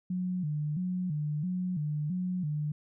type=tone with vibrato; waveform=sine; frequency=165.1 Hz; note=E3; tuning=3 cents sharp; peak=-29 dBFS; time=0.1-2.72 s; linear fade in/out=5 ms; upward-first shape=square; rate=1.5 Hz; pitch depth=170 cents each way; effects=none